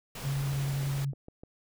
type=noise; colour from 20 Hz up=pink; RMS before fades=-41 dBFS; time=0.15-1.05 s; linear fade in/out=5 ms
type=tone with vibrato; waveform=sine; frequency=138.59 Hz; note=C#3; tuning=in tune; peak=-28 dBFS; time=0.22-1.14 s; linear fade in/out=50 ms; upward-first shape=triangle; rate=11 Hz; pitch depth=13 cents each way
type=click train; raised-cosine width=2 ms; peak=-32 dBFS; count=7; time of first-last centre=0.53-1.435 s; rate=6.63 Hz
effects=none